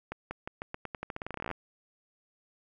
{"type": "accelerating click train", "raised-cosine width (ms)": 0.5, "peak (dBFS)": -21, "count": 23, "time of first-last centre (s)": [0.12, 1.513], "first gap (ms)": 190, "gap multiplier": 0.87, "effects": []}